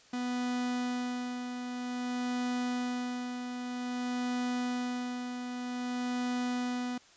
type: tone with tremolo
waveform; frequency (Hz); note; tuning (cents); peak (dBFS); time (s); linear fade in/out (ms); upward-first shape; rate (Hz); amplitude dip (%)
45% pulse; 247.2; B3; +2; -30; 0.13-6.98; 5; sine; 0.52; 50
effects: white hiss -59 dBFS RMS until 7.16 s + resampled to 16000 Hz